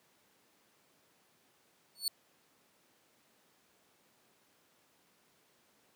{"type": "tone with exponential growth", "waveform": "sawtooth", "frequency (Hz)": 4435, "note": "C#8", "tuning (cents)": 0, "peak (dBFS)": -24, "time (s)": [1.95, 2.08], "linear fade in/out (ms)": 1, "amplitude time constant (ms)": 28, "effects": ["pink hiss -69 dBFS RMS until 5.95 s", "high-pass 200 Hz 12 dB/octave"]}